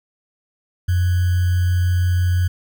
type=tone with sample-and-hold; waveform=sine; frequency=89.4 Hz; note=F2; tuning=41 cents sharp; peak=-14 dBFS; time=0.88-2.48 s; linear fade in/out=10 ms; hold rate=1575 Hz; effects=none